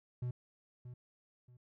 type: tone with echo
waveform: triangle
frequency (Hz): 123.47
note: B2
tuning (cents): 0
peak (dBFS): -33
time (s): 0.22-0.31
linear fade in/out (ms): 5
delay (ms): 630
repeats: 2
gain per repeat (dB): -11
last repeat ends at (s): 1.57
effects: none